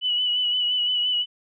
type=tone with vibrato; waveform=sine; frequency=2960 Hz; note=F#7; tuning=in tune; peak=-20 dBFS; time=0.01-1.26 s; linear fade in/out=50 ms; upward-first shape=sine; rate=5.8 Hz; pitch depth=31 cents each way; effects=none